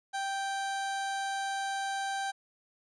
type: tone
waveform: 30% pulse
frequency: 784 Hz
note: G5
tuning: in tune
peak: -29 dBFS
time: 0.13-2.32 s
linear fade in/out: 20 ms
effects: resampled to 22050 Hz